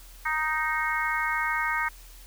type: harmonic tone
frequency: 311.1 Hz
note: D#4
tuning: in tune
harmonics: 3 / 4 / 5 / 6 / 7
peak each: -31 / -31 / -31 / -31 / -31 dBFS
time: 0.25-1.89 s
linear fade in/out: 10 ms
effects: added 41 Hz sine -46 dBFS peak until 2.26 s + white hiss -52 dBFS RMS until 2.26 s